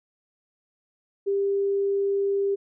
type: tone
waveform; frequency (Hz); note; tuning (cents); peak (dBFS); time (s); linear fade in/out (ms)
sine; 397.2; G4; +23; -21; 1.26-2.56; 20
effects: none